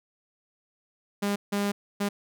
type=tone bursts at uneven times; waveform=sawtooth; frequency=202.4 Hz; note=G#3; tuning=44 cents flat; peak=-21 dBFS; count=3; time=1.22-1.36 / 1.52-1.72 / 2-2.09 s; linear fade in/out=10 ms; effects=none